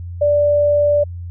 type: tone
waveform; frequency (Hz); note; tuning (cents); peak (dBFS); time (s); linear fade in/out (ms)
sine; 585; D5; -7; -11; 0.21-1.04; 10
effects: added 87 Hz sine -26 dBFS peak until 1.3 s